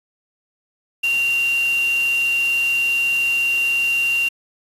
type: tone in noise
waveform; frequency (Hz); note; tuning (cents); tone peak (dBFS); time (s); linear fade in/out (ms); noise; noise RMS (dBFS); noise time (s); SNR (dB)
sine; 2767; F7; -17; -16; 1.03-4.29; 10; white; -34; 1.03-4.29; +15
effects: resampled to 32000 Hz